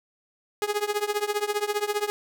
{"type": "tone with tremolo", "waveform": "sawtooth", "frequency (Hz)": 415.3, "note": "G#4", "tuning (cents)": 0, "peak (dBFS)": -17, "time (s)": [0.62, 2.1], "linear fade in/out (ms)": 0, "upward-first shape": "triangle", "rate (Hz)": 15, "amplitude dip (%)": 95, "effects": []}